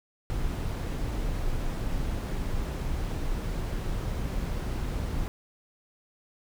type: noise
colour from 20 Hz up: brown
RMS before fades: -30 dBFS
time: 0.3-5.28 s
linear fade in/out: 0 ms
effects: none